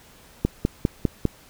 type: click train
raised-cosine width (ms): 3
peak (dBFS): -6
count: 5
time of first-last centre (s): 0.45-1.253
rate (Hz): 4.98
effects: pink hiss -51 dBFS RMS until 1.49 s